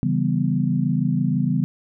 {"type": "chord", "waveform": "sine", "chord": "C# half-diminished seventh", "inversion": "none", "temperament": "equal", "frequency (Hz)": [138.59, 164.81, 196, 246.9], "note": ["C#3", "E3", "G3", "B3"], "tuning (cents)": [0, 0, 0, 0], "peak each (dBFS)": [-23, -23, -24, -24], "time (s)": [0.03, 1.64], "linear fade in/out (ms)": 0, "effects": []}